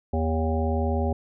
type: harmonic tone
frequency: 79.9 Hz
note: D#2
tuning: 47 cents sharp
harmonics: 1 / 3 / 5 / 7 / 9 / 10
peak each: -24 / -29 / -31 / -32 / -34 / -34 dBFS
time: 0.13-1.13 s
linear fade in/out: 5 ms
effects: none